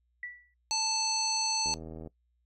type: tone with exponential decay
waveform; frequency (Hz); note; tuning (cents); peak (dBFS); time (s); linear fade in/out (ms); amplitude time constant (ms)
sine; 1958; B6; -15; -34; 0.23-0.54; 2; 67
type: harmonic tone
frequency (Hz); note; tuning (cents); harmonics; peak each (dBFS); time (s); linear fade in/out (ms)
878; A5; -4; 1 / 3 / 5 / 7 / 9; -34 / -40 / -31 / -32 / -41; 0.71-1.74; 0
type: click train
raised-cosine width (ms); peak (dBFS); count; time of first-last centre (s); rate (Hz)
2; -30; 34; 1.66-2.073; 79.9
effects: noise-tail reverb RT60 0.1 s tail -20 dB re dry + added 60 Hz sine -70 dBFS peak until 2.45 s